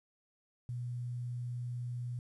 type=tone with quantisation; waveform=sine; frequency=122 Hz; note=B2; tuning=21 cents flat; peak=-36 dBFS; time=0.69-2.19 s; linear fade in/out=0 ms; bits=11; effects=resampled to 24000 Hz